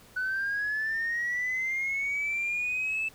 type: linear sweep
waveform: sine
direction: up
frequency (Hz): 1487 to 2637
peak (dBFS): -26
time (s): 0.16-3.09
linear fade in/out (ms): 10
effects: tanh soft clip ceiling -24 dBFS + pink hiss -55 dBFS RMS until 3.14 s